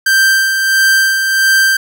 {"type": "tone with tremolo", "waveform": "45% pulse", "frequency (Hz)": 1569, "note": "G6", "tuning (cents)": 1, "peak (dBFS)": -7, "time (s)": [0.06, 1.77], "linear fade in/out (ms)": 5, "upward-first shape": "sine", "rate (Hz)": 1.5, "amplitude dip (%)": 45, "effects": []}